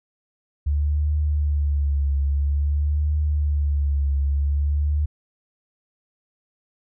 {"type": "tone with vibrato", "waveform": "sine", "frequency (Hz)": 72.4, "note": "D2", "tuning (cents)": -24, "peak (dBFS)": -18, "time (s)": [0.66, 5.06], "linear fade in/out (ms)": 10, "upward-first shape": "triangle", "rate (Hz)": 0.5, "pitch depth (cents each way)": 70, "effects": []}